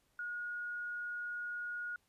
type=tone; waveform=sine; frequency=1442 Hz; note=F#6; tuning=45 cents flat; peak=-38 dBFS; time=0.19-1.96 s; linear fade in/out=2 ms; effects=pink hiss -75 dBFS RMS until 2.08 s + resampled to 32000 Hz